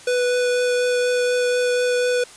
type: tone with vibrato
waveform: square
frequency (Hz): 493.9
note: B4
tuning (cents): 0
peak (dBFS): -18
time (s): 0.07-2.24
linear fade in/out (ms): 5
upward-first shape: triangle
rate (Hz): 4.1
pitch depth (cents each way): 8
effects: white hiss -43 dBFS RMS until 2.36 s + resampled to 22050 Hz